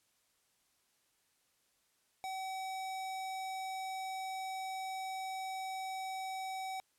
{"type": "tone", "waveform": "square", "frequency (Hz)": 761, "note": "F#5", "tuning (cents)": 48, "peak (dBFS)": -39, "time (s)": [2.24, 6.8], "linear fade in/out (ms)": 0, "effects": ["white hiss -75 dBFS RMS until 6.98 s", "low-pass 12000 Hz 12 dB/octave"]}